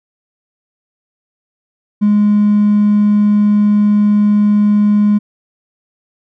triangle tone with hard clipping, 207.7 Hz, G#3, in tune, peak -8 dBFS, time 2.01-5.19 s, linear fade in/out 20 ms, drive 4 dB, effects none

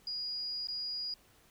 sine tone with dropouts, 4885 Hz, D#8, 33 cents flat, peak -35 dBFS, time 0.07-1.14 s, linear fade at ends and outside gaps 2 ms, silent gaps 0.672-0.685 s, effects pink hiss -64 dBFS RMS until 1.5 s

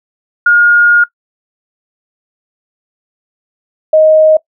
sine tone pair in turn, 1426 / 625.4 Hz, F6 / D#5, +36 / +9 cents, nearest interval octave + major second, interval 1427 cents, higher first, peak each -3 dBFS, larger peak neither, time 0.46-1.04 / 3.93-4.37 s, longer first, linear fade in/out 5 ms, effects noise-tail reverb RT60 0.1 s tail -21 dB re dry

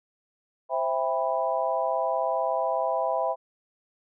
sine chord, C major seventh, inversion none, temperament equal with one note detuned, 523.3 / 659.3 / 798.6 / 987.8 Hz, C5 / E5 / G5 / B5, 0 / 0 / +32 / 0 cents, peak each -30 / -27 / -30 / -30 dBFS, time 0.69-3.36 s, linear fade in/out 50 ms, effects none

